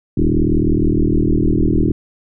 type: tone with frequency modulation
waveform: sine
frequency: 155.56 Hz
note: D#3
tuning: in tune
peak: -11 dBFS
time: 0.17-1.92 s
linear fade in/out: 5 ms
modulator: 39.7 Hz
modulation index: 5.1
effects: none